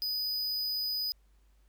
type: tone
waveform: square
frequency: 4978 Hz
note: D#8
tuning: in tune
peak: -31 dBFS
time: 0.02-1.12 s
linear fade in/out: 0 ms
effects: added 50 Hz sine -61 dBFS peak until 1.68 s + pink hiss -74 dBFS RMS until 1.68 s